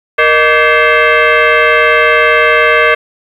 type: tone with frequency modulation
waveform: sine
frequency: 468.8 Hz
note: A#4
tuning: 10 cents sharp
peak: -5 dBFS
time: 0.18-2.95 s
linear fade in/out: 10 ms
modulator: 542 Hz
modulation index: 3.9
effects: 7-bit